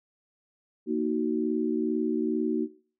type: chord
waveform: sine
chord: D# minor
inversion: second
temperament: just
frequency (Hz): 233.3 / 311.1 / 373.4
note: A#3 / D#4 / F#4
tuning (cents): +2 / 0 / +16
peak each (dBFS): -29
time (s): 0.86-2.68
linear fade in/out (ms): 50
effects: noise-tail reverb RT60 0.4 s tail -18 dB re dry